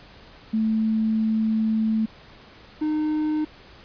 sine / triangle tone pair in turn, 220 / 306.6 Hz, A3 / D#4, 0 / -25 cents, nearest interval tritone, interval 575 cents, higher second, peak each -19 dBFS, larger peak neither, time 0.53-2.06 / 2.81-3.45 s, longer first, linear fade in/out 10 ms, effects pink hiss -48 dBFS RMS until 3.84 s + resampled to 11025 Hz

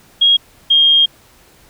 sine tone pair in turn, 3277 / 3228 Hz, G#7 / G#7, -24 / -50 cents, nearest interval unison, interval 26 cents, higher first, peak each -7 dBFS, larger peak neither, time 0.21-0.37 / 0.7-1.06 s, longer second, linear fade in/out 10 ms, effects pink hiss -48 dBFS RMS until 1.69 s

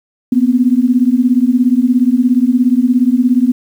sine beating tone pair, 240.7 / 257.7 Hz, B3 / C4, -44 / -26 cents, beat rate 17 Hz, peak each -11 dBFS, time 0.32-3.52 s, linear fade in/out 5 ms, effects 7-bit

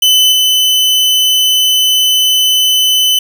40% pulse tone with level steps, 3021 Hz, F#7, 35 cents sharp, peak -5 / -7 dBFS, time 0.02-3.19 s, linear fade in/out 5 ms, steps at 0.32 s, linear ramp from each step 2 ms, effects none

